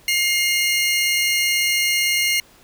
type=tone pair together; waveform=sawtooth; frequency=2125 / 2846 Hz; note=C7 / F7; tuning=+26 / +32 cents; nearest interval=perfect fourth; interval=506 cents; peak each=-15 / -19 dBFS; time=0.08-2.4 s; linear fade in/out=2 ms; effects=pink hiss -51 dBFS RMS until 2.63 s